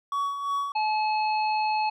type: tone with tremolo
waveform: triangle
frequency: 1126 Hz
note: C#6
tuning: 27 cents sharp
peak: -22 dBFS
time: 0.12-0.72 s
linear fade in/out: 2 ms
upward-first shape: sine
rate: 2.9 Hz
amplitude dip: 55%
type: harmonic tone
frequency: 859 Hz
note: A5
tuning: 42 cents flat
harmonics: 1 / 3 / 5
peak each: -23 / -33 / -37 dBFS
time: 0.75-1.9 s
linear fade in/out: 10 ms
effects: none